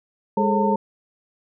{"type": "tone cluster", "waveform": "sine", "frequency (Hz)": [205.1, 416, 441.1, 540, 905], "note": ["G#3", "G#4", "A4", "C#5", "A5"], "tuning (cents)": [-21, 3, 4, -45, 48], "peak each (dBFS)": [-21, -25, -27, -26, -21], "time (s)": [0.37, 0.76], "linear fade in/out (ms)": 5, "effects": []}